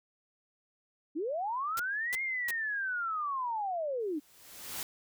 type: linear two-way sweep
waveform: sine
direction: up then down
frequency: 277.3 to 2151 to 277.3 Hz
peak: -31 dBFS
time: 1.15-4.2 s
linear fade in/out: 20 ms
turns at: 2.22 s
type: noise bursts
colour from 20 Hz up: white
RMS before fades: -37 dBFS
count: 3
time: 1.77-2.508 s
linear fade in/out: 2 ms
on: 26 ms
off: 330 ms
type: noise with exponential growth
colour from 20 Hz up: white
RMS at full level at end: -36 dBFS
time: 4-4.83 s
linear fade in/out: 1 ms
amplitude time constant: 180 ms
effects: none